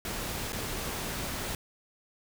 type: noise with dropouts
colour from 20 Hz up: pink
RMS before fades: -35 dBFS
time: 0.05-1.55 s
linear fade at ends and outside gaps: 1 ms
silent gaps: 0.522-0.53 s
effects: none